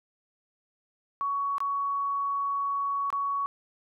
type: tone with dropouts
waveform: sine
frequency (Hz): 1120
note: C#6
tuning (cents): +18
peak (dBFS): -26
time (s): 1.21-3.46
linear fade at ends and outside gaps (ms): 0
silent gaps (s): 1.582-1.604 / 3.103-3.127
effects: none